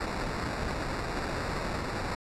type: noise with sample-and-hold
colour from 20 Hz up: pink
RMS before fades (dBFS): -33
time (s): 0-2.15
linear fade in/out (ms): 5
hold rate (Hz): 3150
effects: low-pass 7000 Hz 12 dB/octave